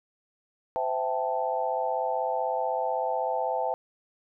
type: chord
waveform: sine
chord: A minor seventh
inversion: first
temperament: equal with one note detuned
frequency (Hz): 514 / 659.3 / 784 / 880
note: C5 / E5 / G5 / A5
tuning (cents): -31 / 0 / 0 / 0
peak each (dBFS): -31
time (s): 0.76-3.74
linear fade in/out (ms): 0
effects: none